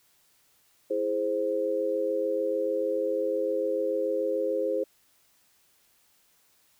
sine chord, E augmented, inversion none, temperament equal with one note detuned, 329.6 / 416.7 / 523.3 Hz, E4 / G#4 / B#4, 0 / +6 / 0 cents, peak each -33 / -30 / -27 dBFS, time 0.9-4.84 s, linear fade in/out 10 ms, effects white hiss -65 dBFS RMS until 6.79 s

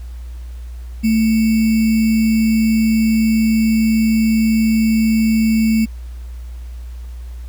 sine tone with sample-and-hold, 221.6 Hz, A3, 13 cents sharp, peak -11 dBFS, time 1.03-5.86 s, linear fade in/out 20 ms, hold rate 2450 Hz, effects added 60 Hz sine -27 dBFS peak until 7.48 s + pink hiss -50 dBFS RMS until 7.48 s

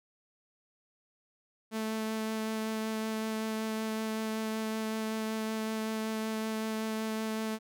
sawtooth tone with vibrato, 219.6 Hz, A3, 3 cents flat, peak -28 dBFS, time 1.71-7.59 s, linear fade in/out 50 ms, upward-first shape sine, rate 5.3 Hz, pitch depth 9 cents each way, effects none

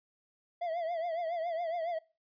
triangle tone with vibrato, 672 Hz, E5, 33 cents sharp, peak -30 dBFS, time 0.61-1.99 s, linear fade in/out 10 ms, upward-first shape triangle, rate 7.2 Hz, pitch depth 110 cents each way, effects noise-tail reverb RT60 0.3 s tail -21 dB re dry + resampled to 11025 Hz

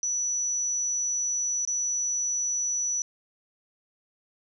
sine tone with dropouts, 5920 Hz, F#8, in tune, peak -25 dBFS, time 0.03-3.02 s, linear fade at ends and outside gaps 1 ms, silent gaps 1.651-1.675 s, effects none

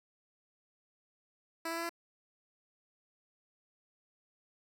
10% pulse tone with pitch steps, 329.3 / 332.4 / 335.4 / 338.6 Hz, E4 / E4 / E4 / E4, -2 / +15 / +30 / +46 cents, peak -27 dBFS, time 1.65-1.894 s, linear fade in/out 5 ms, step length 61 ms, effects none

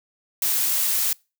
blue noise, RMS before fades -22 dBFS, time 0.42-1.13 s, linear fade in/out 2 ms, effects noise-tail reverb RT60 0.3 s tail -26 dB re dry

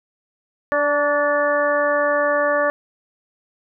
harmonic tone with a mistuned harmonic, 291.7 Hz, D4, 12 cents flat, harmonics 1 / 2 / 3 / 4 / 5 / 6, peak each -30 / -18 / -30 / -23 / -28 / -23 dBFS, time 0.72-2.7 s, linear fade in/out 0 ms, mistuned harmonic 4, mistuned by -24 cents, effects none

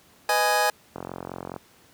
25% pulse chord, G# minor, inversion first, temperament just, 498.4 / 623 / 830.6 Hz, B4 / D#5 / G#5, +16 / +2 / 0 cents, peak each -24 / -22 / -18 dBFS, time 0.29-0.7 s, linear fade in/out 2 ms
click train, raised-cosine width 1 ms, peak -19 dBFS, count 28, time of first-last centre 0.96-1.563 s, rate 44.8 Hz
effects pink hiss -56 dBFS RMS until 1.93 s + high-pass 100 Hz 12 dB/octave

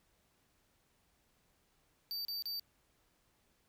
square tone bursts, 4630 Hz, D8, 25 cents flat, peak -38 dBFS, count 3, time 2.11-2.596 s, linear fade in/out 0 ms, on 140 ms, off 33 ms, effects pink hiss -74 dBFS RMS until 3.68 s

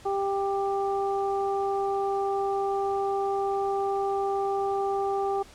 harmonic tone, 394.6 Hz, G4, 11 cents sharp, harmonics 1 / 2 / 3, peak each -27 / -28 / -36 dBFS, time 0.05-5.43 s, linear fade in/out 10 ms, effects pink hiss -51 dBFS RMS until 5.54 s + low-pass 9000 Hz 12 dB/octave

